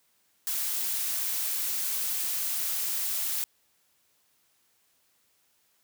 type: noise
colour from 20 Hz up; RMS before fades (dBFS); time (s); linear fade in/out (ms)
blue; -30; 0.47-3.44; 0
effects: white hiss -69 dBFS RMS until 5.83 s + high-pass 60 Hz 12 dB/octave